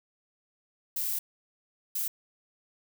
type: noise bursts at uneven times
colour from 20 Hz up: violet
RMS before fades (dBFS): -31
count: 2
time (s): 0.96-1.19 / 1.95-2.08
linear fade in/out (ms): 5
effects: none